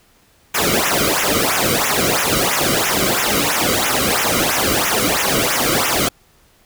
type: noise with flanger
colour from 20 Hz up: pink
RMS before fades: -17 dBFS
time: 0.54-6.09 s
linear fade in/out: 10 ms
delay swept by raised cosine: 0.22 to 1.18 ms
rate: 3 Hz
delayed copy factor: -1
effects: pink hiss -54 dBFS RMS until 6.65 s